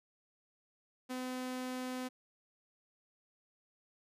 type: tone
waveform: sawtooth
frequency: 254.4 Hz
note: C4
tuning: 48 cents flat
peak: -34 dBFS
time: 1.09-2.09 s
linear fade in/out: 20 ms
effects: resampled to 32000 Hz